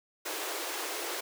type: high-pass noise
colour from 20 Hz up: pink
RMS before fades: -36 dBFS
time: 0.25-1.21 s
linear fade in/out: 10 ms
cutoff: 310 Hz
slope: 96 dB/octave
effects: none